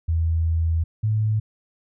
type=tone pair in turn; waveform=sine; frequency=81.9 / 108.11 Hz; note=E2 / A2; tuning=-11 / -30 cents; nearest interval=perfect fourth; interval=481 cents; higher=second; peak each=-18 dBFS; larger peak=neither; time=0.08-0.84 / 1.03-1.4 s; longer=first; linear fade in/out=10 ms; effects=none